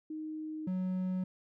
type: tone pair in turn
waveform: sine / triangle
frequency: 311.1 / 184.98 Hz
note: D#4 / F#3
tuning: 0 / 0 cents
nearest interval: major sixth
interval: 900 cents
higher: first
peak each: -37 / -29 dBFS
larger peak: second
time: 0.1-0.67 / 0.67-1.24 s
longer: neither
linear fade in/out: 5 ms
effects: none